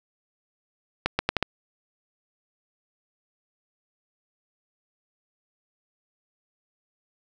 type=accelerating click train; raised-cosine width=0.3 ms; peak=-6 dBFS; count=5; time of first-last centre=1.06-1.427 s; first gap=130 ms; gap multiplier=0.77; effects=none